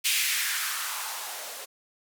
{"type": "noise with band-pass filter sweep", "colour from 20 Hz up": "violet", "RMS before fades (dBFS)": -30, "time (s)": [0.04, 1.66], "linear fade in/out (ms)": 20, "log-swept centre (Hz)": [2700, 490], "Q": 2.4, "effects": []}